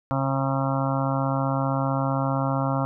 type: harmonic tone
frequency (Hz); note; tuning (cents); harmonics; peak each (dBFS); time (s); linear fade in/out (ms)
135.4; C#3; -40; 1 / 2 / 4 / 5 / 6 / 7 / 8 / 9 / 10; -25 / -28 / -31 / -32 / -33 / -33 / -34 / -35 / -35; 0.11-2.85; 0
effects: none